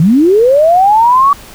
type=linear sweep; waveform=sine; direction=up; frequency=146.83 to 1149 Hz; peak=-4 dBFS; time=0-1.33 s; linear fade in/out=2 ms; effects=pink hiss -34 dBFS RMS until 1.54 s